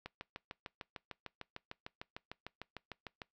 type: click train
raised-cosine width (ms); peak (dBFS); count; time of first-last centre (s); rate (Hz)
0.3; -27; 22; 0.06-3.218; 6.65
effects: noise-tail reverb RT60 0.2 s tail -25 dB re dry